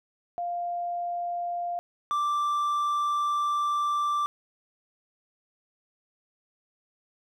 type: tone pair in turn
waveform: sine / triangle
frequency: 698.5 / 1174.7 Hz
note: F5 / D6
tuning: 0 / 0 cents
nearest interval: major sixth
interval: 900 cents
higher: second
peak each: -28 / -22 dBFS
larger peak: second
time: 0.38-1.79 / 2.11-4.26 s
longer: second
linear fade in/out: 0 ms
effects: none